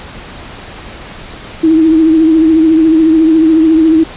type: tone with vibrato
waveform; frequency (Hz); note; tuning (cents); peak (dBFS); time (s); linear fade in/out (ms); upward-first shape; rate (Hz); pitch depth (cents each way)
sine; 320; D#4; +49; -4; 1.63-4.04; 10; triangle; 14; 54
effects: pink hiss -29 dBFS RMS until 4.16 s + resampled to 8000 Hz